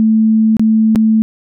sine tone with dropouts, 220 Hz, A3, in tune, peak -7 dBFS, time 0-1.22 s, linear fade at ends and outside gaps 0 ms, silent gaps 0.568-0.595 / 0.95-0.958 s, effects none

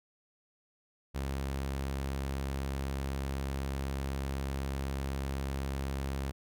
sawtooth tone, 68 Hz, C#2, 33 cents flat, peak -29 dBFS, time 1.14-6.32 s, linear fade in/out 20 ms, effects none

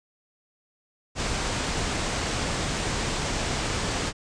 pink low-pass noise, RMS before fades -28 dBFS, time 1.15-4.13 s, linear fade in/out 50 ms, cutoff 8600 Hz, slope 48 dB/octave, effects resampled to 22050 Hz

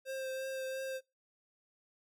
square tone with vibrato, 528 Hz, C5, 16 cents sharp, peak -38 dBFS, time 0.05-1.01 s, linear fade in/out 50 ms, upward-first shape triangle, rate 2.9 Hz, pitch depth 17 cents each way, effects noise-tail reverb RT60 0.2 s tail -20 dB re dry

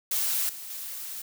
blue noise with level steps, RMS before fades -27 / -40 / -37 dBFS, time 0.11-1.22 s, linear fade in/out 5 ms, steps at 0.49 / 0.7 s, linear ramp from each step 2 ms, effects none

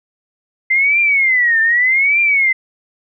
sine tone with vibrato, 2066 Hz, C7, 22 cents flat, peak -10 dBFS, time 0.7-2.53 s, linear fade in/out 10 ms, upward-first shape triangle, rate 0.83 Hz, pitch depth 260 cents each way, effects none

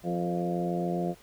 harmonic tone with a mistuned harmonic, 87.31 Hz, F2, in tune, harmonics 2 / 3 / 4 / 5 / 6 / 7 / 8, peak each -30 / -41 / -33 / -39 / -38 / -39 / -35 dBFS, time 0.03-1.15 s, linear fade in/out 50 ms, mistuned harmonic 6, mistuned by -19 cents, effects pink hiss -56 dBFS RMS until 1.22 s

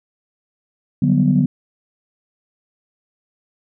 sine chord, G major seventh, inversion second, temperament equal, 146.83 / 185 / 196 / 246.9 Hz, D3 / F#3 / G3 / B3, 0 / 0 / 0 / 0 cents, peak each -16 / -17 / -20 / -16 dBFS, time 1.02-1.46 s, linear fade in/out 5 ms, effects tanh soft clip ceiling -3 dBFS

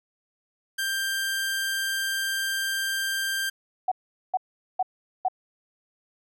sawtooth tone, 1582 Hz, G6, 15 cents sharp, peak -22 dBFS, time 0.78-3.5 s, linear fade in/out 10 ms
sine tone bursts, 746 Hz, F#5, 14 cents sharp, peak -20 dBFS, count 4, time 3.88-5.284 s, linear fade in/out 5 ms, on 36 ms, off 420 ms
effects none

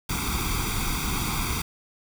pink noise with comb filter, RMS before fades -27 dBFS, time 0.09-1.62 s, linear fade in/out 5 ms, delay 0.85 ms, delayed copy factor +1, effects none

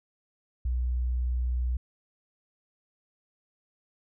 sine tone, 61.6 Hz, B1, 4 cents flat, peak -25 dBFS, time 0.65-1.77 s, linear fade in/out 5 ms, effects none

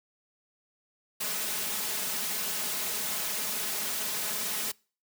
white noise with comb filter, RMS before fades -32 dBFS, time 1.2-4.72 s, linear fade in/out 10 ms, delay 4.7 ms, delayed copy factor +0.65, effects noise-tail reverb RT60 0.4 s tail -26 dB re dry + high-pass 100 Hz 12 dB/octave

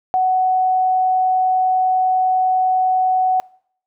sine tone, 745 Hz, F#5, 12 cents sharp, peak -13 dBFS, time 0.14-3.4 s, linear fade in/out 0 ms, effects noise-tail reverb RT60 0.6 s tail -24 dB re dry

